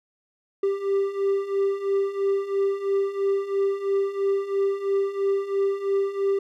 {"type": "beating tone pair", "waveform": "triangle", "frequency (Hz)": [392.4, 395.4], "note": ["G4", "G4"], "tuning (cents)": [2, 15], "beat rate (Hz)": 3, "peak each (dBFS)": [-25, -21], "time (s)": [0.63, 6.39], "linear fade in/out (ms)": 5, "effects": []}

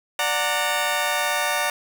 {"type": "chord", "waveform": "15% pulse", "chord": "D augmented", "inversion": "none", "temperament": "just", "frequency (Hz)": [587.3, 734.2, 917.7], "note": ["D5", "F#5", "A#5"], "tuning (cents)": [0, -14, -27], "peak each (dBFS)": -19, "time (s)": [0.19, 1.7], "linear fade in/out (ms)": 2, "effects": ["7-bit"]}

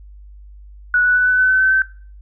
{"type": "tone with pitch steps", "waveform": "sine", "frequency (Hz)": [1470, 1480.2, 1490.5, 1500.9, 1511.3, 1521.8, 1532.4, 1543.1], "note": ["F#6", "F#6", "F#6", "F#6", "F#6", "F#6", "G6", "G6"], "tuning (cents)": [-12, 0, 12, 24, 36, 48, -40, -28], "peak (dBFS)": -11, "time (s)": [0.94, 1.82], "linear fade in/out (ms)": 2, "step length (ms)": 110, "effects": ["noise-tail reverb RT60 0.4 s tail -19 dB re dry", "added 50 Hz sine -37 dBFS peak until 2.21 s"]}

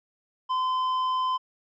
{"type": "tone with tanh clipping", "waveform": "sine", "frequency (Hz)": 1026, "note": "C6", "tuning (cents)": -34, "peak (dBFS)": -25, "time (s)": [0.49, 1.38], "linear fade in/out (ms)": 20, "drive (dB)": 9, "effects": ["low-pass 5000 Hz 12 dB/octave"]}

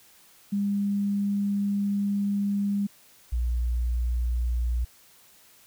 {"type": "tone pair in turn", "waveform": "sine", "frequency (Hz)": [201.5, 59.91], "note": ["G3", "A#1"], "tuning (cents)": [48, 48], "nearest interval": "octave + major sixth", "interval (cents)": 2100, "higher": "first", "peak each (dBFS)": -23, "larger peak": "neither", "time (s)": [[0.52, 2.87], [3.32, 4.85]], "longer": "first", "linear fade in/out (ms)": 10, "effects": ["white hiss -56 dBFS RMS until 5.66 s"]}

